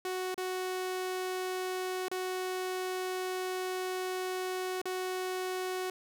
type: tone with dropouts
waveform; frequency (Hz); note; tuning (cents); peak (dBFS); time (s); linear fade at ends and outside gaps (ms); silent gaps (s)
sawtooth; 370; F#4; 0; -29; 0.05-5.9; 2; 0.344-0.378 / 2.083-2.114 / 4.816-4.855
effects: none